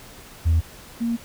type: tone pair in turn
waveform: sine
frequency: 81.7 / 233 Hz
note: E2 / A#3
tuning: -15 / -1 cents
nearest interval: octave + tritone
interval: 1814 cents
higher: second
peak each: -13 / -20 dBFS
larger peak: first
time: 0.45-0.61 / 1-1.17 s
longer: second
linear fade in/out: 20 ms
effects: tanh soft clip ceiling -13 dBFS + pink hiss -44 dBFS RMS until 1.24 s